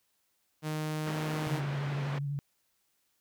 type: tone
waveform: sawtooth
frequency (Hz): 154.4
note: D#3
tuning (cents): -13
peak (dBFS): -28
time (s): 0.62-1.62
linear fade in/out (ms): 50
type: band-pass noise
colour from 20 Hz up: pink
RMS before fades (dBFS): -41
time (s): 1.06-2.19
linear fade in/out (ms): 10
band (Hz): 210 to 2500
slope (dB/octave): 12
type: tone with vibrato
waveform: sine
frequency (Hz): 142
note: C#3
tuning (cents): +42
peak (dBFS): -31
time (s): 1.47-2.39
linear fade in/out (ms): 0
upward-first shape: triangle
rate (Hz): 12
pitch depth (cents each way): 39
effects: white hiss -75 dBFS RMS until 3.2 s